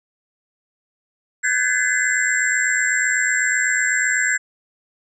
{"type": "tone cluster", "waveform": "sine", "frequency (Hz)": [1517, 1639, 1727, 2028, 7500], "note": ["F#6", "G#6", "A6", "B6", "A#8"], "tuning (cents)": [43, -23, -33, 45, 10], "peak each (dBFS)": -23, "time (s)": [1.43, 4.38], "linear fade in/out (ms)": 20, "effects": []}